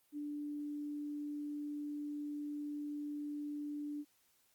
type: tone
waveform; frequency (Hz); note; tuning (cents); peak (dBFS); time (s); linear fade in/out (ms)
sine; 293.7; D4; 0; -39; 0.12-4.05; 50
effects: white hiss -73 dBFS RMS until 4.54 s + Opus 32 kbps